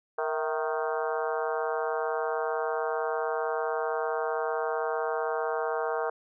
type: harmonic tone with a mistuned harmonic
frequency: 155.56 Hz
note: D#3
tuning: in tune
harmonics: 3 / 4 / 5 / 6 / 7 / 8 / 9 / 10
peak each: -31 / -33 / -35 / -37 / -38 / -39 / -40 / -41 dBFS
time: 0.18-6.1 s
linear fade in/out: 5 ms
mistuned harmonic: 4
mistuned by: +79 cents
effects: none